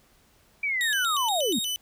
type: linear sweep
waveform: sine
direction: down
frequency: 2349 to 190 Hz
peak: -24 dBFS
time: 0.63-1.59 s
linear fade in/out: 5 ms
type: tone with vibrato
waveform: sawtooth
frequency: 3346 Hz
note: G#7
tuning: 12 cents sharp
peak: -24 dBFS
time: 0.81-1.76 s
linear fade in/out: 0 ms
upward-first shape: square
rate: 4.2 Hz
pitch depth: 190 cents each way
effects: pink hiss -61 dBFS RMS until 1.81 s